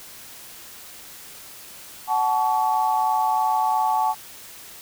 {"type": "tone cluster", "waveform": "sine", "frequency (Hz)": [745, 868, 1128], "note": ["F#5", "A5", "C#6"], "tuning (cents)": [12, -24, 30], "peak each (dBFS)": [-24, -20, -27], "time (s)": [2.07, 4.15], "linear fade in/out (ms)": 50, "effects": ["white hiss -42 dBFS RMS until 4.81 s"]}